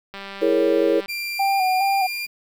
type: click train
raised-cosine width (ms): 0.3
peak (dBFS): -19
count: 182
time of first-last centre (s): 0.14-1.059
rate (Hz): 197
type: chord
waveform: sine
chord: A# half-diminished seventh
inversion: second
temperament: equal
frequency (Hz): 329.6 / 415.3 / 466.2 / 554.4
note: E4 / G#4 / A#4 / C#5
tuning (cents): 0 / 0 / 0 / 0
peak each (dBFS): -21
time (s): 0.41-1.01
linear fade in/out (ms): 20
type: tone with pitch glide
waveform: 30% pulse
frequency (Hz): 2374 to 2397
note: D7 to D7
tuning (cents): +18 to +35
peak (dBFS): -23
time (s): 1.08-2.27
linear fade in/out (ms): 20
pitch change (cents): +17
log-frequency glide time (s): 1.43-1.55
type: tone with vibrato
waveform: sine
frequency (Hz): 766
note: G5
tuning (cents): -40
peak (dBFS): -17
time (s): 1.39-2.07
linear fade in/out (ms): 10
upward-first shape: square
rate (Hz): 2.4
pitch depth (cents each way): 44
effects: 8-bit